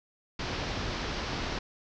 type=low-pass noise; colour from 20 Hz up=pink; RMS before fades=-34 dBFS; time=0.39-1.59 s; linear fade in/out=5 ms; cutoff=5700 Hz; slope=48 dB/octave; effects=none